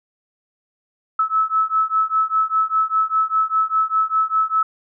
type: beating tone pair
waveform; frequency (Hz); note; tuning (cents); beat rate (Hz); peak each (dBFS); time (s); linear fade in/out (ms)
sine; 1299 / 1304; E6 / E6; -26 / -19; 5; -19; 1.19-4.63; 5
effects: none